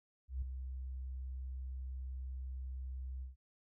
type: tone with ADSR envelope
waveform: sine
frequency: 64.7 Hz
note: C2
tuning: 19 cents flat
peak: -33 dBFS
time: 0.28-3.36 s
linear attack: 140 ms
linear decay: 4 ms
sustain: -7 dB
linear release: 140 ms
effects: none